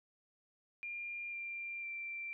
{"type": "tone with pitch steps", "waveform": "sine", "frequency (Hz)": [2400, 2377, 2353], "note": ["D7", "D7", "D7"], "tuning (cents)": [37, 20, 3], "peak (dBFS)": -40, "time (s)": [0.83, 2.33], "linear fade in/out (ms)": 0, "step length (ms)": 500, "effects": []}